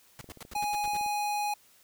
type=noise bursts; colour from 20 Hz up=pink; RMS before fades=-43 dBFS; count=8; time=0.19-0.968 s; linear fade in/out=0 ms; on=22 ms; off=86 ms
type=clicks; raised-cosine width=2 ms; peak=-36 dBFS; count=10; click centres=0.243 / 0.29 / 0.373 / 0.451 / 0.562 / 0.639 / 0.877 / 0.935 / 1.011 / 1.062 s
type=tone; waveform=square; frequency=830 Hz; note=G#5; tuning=1 cent flat; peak=-29 dBFS; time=0.55-1.54 s; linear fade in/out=5 ms
effects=white hiss -61 dBFS RMS until 1.83 s